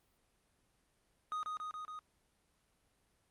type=tone with echo; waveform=triangle; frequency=1244.5 Hz; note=D#6; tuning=in tune; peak=-34 dBFS; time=1.32-1.43 s; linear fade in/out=0 ms; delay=140 ms; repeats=4; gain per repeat=-2 dB; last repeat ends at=1.99 s; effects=pink hiss -75 dBFS RMS until 3.3 s + Opus 32 kbps